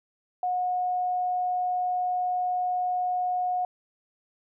sine tone, 726 Hz, F#5, 33 cents flat, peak -24 dBFS, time 0.43-3.65 s, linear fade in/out 2 ms, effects none

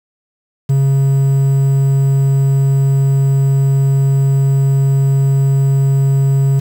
triangle tone with quantisation, 136.7 Hz, C#3, 24 cents flat, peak -7 dBFS, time 0.69-6.6 s, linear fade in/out 10 ms, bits 6, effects none

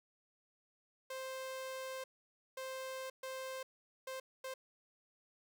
sawtooth tone bursts at uneven times, 524 Hz, C5, 2 cents sharp, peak -38 dBFS, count 5, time 1.1-2.04 / 2.57-3.1 / 3.23-3.63 / 4.07-4.2 / 4.44-4.54 s, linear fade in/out 5 ms, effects none

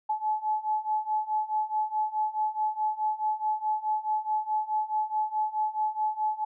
sine beating tone pair, 856 / 860.7 Hz, A5 / A5, -48 / -38 cents, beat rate 4.7 Hz, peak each -30 / -28 dBFS, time 0.09-6.45 s, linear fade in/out 10 ms, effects none

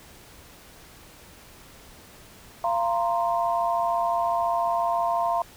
sine chord, F suspended fourth, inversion none, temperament equal with one note detuned, 688.4 / 932.3 / 1046.5 Hz, F5 / Bb5 / C6, -25 / 0 / 0 cents, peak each -24 / -27 / -28 dBFS, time 2.64-5.42 s, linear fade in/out 2 ms, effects pink hiss -49 dBFS RMS until 5.56 s

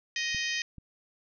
harmonic tone, 624 Hz, D#5, 5 cents sharp, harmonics 3 / 4 / 5 / 6 / 7 / 8 / 9 / 10, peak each -33 / -35 / -37 / -41 / -43 / -38 / -45 / -41 dBFS, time 0.16-0.62 s, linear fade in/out 2 ms
clicks, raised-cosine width 5 ms, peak -30 / -33 dBFS, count 2, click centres 0.347 / 0.783 s
effects none

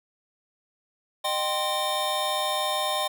square tone cluster, 611 / 777 / 1049 / 3644 Hz, D#5 / G5 / C6 / A#7, -32 / -16 / +4 / -40 cents, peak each -31 dBFS, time 1.24-3.08 s, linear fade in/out 10 ms, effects none

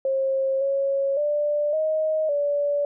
sine tone with pitch steps, 536 / 550 / 590 / 626 / 577 Hz, C5 / C#5 / D5 / D#5 / D5, +42 / -14 / +8 / +10 / -31 cents, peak -20 dBFS, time 0.05-2.85 s, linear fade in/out 2 ms, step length 560 ms, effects none

